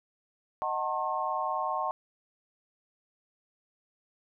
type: chord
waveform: sine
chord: D# diminished seventh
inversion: none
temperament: just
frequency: 622.3 / 746.7 / 896 / 1075.3 Hz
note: D#5 / F#5 / A5 / C6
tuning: 0 / +16 / +31 / +47 cents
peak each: -36 / -34 / -34 / -32 dBFS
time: 0.62-1.91 s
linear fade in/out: 0 ms
effects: none